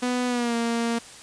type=tone with pitch glide; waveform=sawtooth; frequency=248.1 to 232.8 Hz; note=B3 to A#3; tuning=+8 to -2 cents; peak=-19 dBFS; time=0.02-0.99 s; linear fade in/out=10 ms; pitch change=-110 cents; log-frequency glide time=0.27-0.55 s; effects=white hiss -44 dBFS RMS until 1.22 s + resampled to 22050 Hz